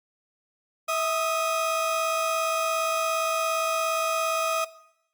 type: tone pair together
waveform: 30% pulse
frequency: 650.9 / 1244.5 Hz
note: E5 / D#6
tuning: -22 / 0 cents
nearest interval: major seventh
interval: 1122 cents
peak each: -25 / -24 dBFS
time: 0.88-4.65 s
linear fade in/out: 10 ms
effects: noise-tail reverb RT60 0.8 s tail -18 dB re dry + Opus 48 kbps